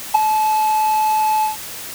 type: tone with ADSR envelope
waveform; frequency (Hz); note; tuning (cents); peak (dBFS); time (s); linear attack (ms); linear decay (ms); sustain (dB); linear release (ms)
triangle; 864; A5; -32; -3; 0.14-1.57; 12; 8; -9; 140
effects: white hiss -31 dBFS RMS until 1.94 s